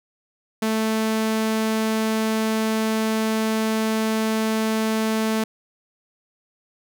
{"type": "tone", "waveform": "sawtooth", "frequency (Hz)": 220, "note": "A3", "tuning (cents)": 0, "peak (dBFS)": -16, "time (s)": [0.62, 5.44], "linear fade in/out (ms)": 5, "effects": []}